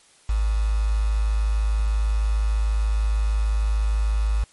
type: tone with quantisation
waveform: sine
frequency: 53.2 Hz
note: G#1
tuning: 42 cents sharp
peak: -18 dBFS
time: 0.29-4.44 s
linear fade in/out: 5 ms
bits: 6
effects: white hiss -55 dBFS RMS until 4.52 s + MP3 48 kbps